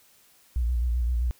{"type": "tone with vibrato", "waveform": "sine", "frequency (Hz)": 60, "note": "B1", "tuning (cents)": -49, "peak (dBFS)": -22, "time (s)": [0.56, 1.31], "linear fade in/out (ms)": 0, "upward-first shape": "square", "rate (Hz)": 7.7, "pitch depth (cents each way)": 60, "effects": ["white hiss -59 dBFS RMS until 1.39 s"]}